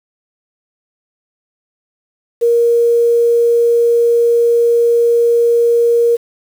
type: tone with quantisation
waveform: sine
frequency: 470 Hz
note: A#4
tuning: 14 cents sharp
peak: -8 dBFS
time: 2.41-6.17 s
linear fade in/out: 20 ms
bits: 6
effects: none